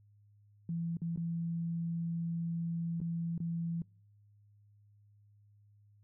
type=tone with dropouts; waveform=sine; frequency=167.8 Hz; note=E3; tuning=31 cents sharp; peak=-33 dBFS; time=0.69-3.82 s; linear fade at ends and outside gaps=2 ms; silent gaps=0.97-1.018 / 1.161-1.174 / 3.003-3.014 / 3.379-3.402 s; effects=noise-tail reverb RT60 0.5 s tail -26 dB re dry + added 103 Hz sine -61 dBFS peak until 6.03 s